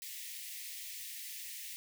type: high-pass noise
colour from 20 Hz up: white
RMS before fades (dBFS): -45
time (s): 0.02-1.76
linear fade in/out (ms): 0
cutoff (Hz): 1800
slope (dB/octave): 96
effects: none